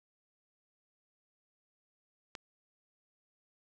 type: click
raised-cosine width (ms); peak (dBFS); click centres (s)
0.2; -24; 2.352
effects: none